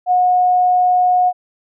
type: tone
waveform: sine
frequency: 726 Hz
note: F#5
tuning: 33 cents flat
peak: -10 dBFS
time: 0.06-1.33 s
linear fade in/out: 50 ms
effects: none